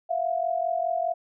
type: tone pair together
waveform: sine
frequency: 668 / 712.9 Hz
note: E5 / F5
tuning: +23 / +35 cents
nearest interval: minor second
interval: 112 cents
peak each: -26 / -27 dBFS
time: 0.09-1.14 s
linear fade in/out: 20 ms
effects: none